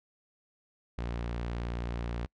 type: tone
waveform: sawtooth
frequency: 58.8 Hz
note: A#1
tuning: 16 cents sharp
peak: -29 dBFS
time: 0.98-2.26 s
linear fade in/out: 0 ms
effects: noise-tail reverb RT60 0.1 s tail -26 dB re dry + low-pass 4000 Hz 12 dB/octave